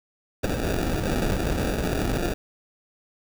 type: noise with sample-and-hold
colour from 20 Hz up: pink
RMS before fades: -25 dBFS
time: 0.43-2.34 s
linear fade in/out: 10 ms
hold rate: 1050 Hz
effects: none